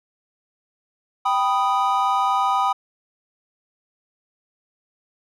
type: chord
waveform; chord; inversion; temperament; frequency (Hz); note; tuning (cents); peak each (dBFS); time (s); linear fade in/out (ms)
triangle; G augmented; none; equal; 784 / 987.8 / 1244.5; G5 / B5 / D#6; 0 / 0 / 0; -20; 1.25-2.73; 10
effects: none